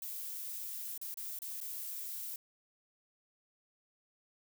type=noise with dropouts; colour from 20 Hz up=violet; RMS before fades=-42 dBFS; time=0.02-2.36 s; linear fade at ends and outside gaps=2 ms; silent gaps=0.978-1.014 / 1.142-1.172 / 1.389-1.419 / 1.604-1.612 s; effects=none